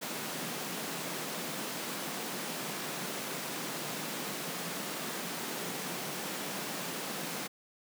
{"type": "high-pass noise", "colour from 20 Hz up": "pink", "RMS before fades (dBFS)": -38, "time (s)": [0.01, 7.48], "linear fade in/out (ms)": 20, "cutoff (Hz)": 150, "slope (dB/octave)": 48, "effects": []}